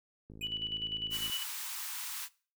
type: click train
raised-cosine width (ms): 3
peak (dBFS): -37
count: 55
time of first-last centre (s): 0.3-1.298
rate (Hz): 54.1
type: tone with exponential decay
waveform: square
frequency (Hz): 2489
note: D#7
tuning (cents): 0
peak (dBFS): -38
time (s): 0.41-0.51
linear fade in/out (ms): 5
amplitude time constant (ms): 21
type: tone with tremolo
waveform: sine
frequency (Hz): 2960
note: F#7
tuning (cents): 0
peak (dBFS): -32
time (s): 0.42-1.44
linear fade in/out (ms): 20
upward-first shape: square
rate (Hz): 10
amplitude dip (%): 55
type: high-pass noise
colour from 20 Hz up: white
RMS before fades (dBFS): -40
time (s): 1.1-2.29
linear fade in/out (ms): 50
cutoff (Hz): 840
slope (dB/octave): 96
effects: noise-tail reverb RT60 0.4 s tail -21 dB re dry